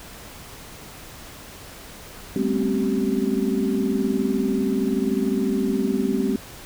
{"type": "tone cluster", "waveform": "sine", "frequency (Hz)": [196.4, 217, 250.8, 270.3, 384.9], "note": ["G3", "A3", "B3", "C#4", "G4"], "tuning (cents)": [4, -24, 27, -44, -32], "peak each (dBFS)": -26, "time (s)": [2.36, 6.36], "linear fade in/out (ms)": 2, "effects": ["pink hiss -41 dBFS RMS until 6.65 s"]}